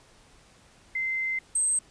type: tone pair in turn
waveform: sine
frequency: 2074 / 8275 Hz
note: C7 / C9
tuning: -16 / -20 cents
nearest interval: 2 octaves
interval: 2396 cents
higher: second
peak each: -26 / -22 dBFS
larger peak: second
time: 0.95-1.39 / 1.55-1.79 s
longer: first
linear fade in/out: 5 ms
effects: pink hiss -57 dBFS RMS until 1.9 s + resampled to 22050 Hz